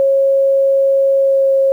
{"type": "tone with pitch glide", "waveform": "sine", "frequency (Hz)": [545, 541.2], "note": ["C#5", "C#5"], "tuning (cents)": [-29, -42], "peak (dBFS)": -9, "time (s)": [0, 1.72], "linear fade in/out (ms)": 0, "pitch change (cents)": -13, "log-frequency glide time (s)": [1.18, 1.53], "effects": ["8-bit"]}